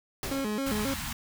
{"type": "noise with exponential decay", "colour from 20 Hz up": "pink", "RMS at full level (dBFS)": -32, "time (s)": [0.23, 0.83], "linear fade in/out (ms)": 1, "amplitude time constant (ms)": 130}
{"type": "tone with vibrato", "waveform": "30% pulse", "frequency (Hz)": 240, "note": "B3", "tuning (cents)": -49, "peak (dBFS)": -26, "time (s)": [0.31, 0.94], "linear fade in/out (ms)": 5, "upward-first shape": "square", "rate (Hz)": 3.7, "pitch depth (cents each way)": 220}
{"type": "band-stop noise", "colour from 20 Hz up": "pink", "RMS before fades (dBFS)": -35, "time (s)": [0.66, 1.13], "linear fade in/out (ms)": 5, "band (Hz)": [260, 790], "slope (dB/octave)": 48}
{"effects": []}